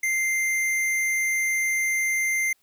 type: tone with hard clipping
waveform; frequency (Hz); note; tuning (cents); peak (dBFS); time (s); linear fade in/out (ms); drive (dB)
sine; 2091; C7; -2; -23; 0.03-2.53; 5; 15
effects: white hiss -67 dBFS RMS until 2.62 s